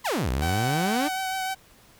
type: exponential two-way sweep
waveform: sawtooth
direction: down then up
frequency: 1108.7 to 59.4 to 312.9 Hz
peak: -20 dBFS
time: 0.04-1.09 s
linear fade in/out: 20 ms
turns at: 0.3 s
type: tone with vibrato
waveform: sawtooth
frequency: 758 Hz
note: F#5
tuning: 42 cents sharp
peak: -23 dBFS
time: 0.41-1.55 s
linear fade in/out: 20 ms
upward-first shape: triangle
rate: 6.6 Hz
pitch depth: 24 cents each way
effects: pink hiss -55 dBFS RMS until 1.99 s